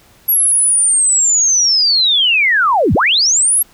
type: linear two-way sweep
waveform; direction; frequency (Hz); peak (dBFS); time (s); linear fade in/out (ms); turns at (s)
sine; down then up; 11560 to 56.2 to 11560; -9; 0.28-3.63; 10; 2.94
effects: pink hiss -48 dBFS RMS until 3.73 s